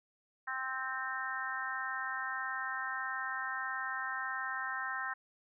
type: harmonic tone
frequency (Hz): 261.6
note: C4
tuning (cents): 0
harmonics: 3 / 4 / 5 / 6 / 7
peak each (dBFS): -45 / -42 / -42 / -40 / -40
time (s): 0.47-5.14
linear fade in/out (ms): 10
effects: none